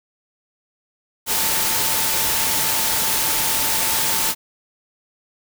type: tone in noise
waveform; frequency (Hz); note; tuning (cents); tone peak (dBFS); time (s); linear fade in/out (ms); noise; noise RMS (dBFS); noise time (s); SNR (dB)
sine; 890; A5; +20; -31; 1.26-4.35; 50; white; -20; 1.26-4.35; -14
effects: none